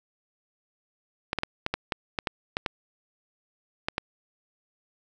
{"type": "clicks", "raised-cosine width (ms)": 0.3, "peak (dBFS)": -10, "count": 12, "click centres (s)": [1.331, 1.387, 1.434, 1.664, 1.74, 1.922, 2.188, 2.272, 2.569, 2.662, 3.885, 3.981], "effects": []}